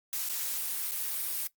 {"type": "noise with dropouts", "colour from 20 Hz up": "blue", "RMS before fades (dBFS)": -33, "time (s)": [0.13, 1.47], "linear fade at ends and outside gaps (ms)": 0, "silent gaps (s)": [[0.288, 0.296], [0.911, 0.919]], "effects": ["noise-tail reverb RT60 0.1 s tail -19 dB re dry", "Opus 48 kbps"]}